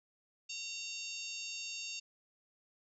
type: harmonic tone with a mistuned harmonic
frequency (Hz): 917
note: A#5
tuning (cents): -29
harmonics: 3 / 4 / 5 / 6 / 7 / 8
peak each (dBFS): -44 / -50 / -46 / -51 / -48 / -51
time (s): 0.49-2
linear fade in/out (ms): 10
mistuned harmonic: 7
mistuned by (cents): +17
effects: none